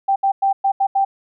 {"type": "tone bursts at uneven times", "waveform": "sine", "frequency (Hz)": 784, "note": "G5", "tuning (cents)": 0, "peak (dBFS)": -13, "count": 6, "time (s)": [[0.08, 0.16], [0.23, 0.32], [0.42, 0.53], [0.64, 0.72], [0.8, 0.87], [0.95, 1.05]], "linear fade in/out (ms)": 10, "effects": []}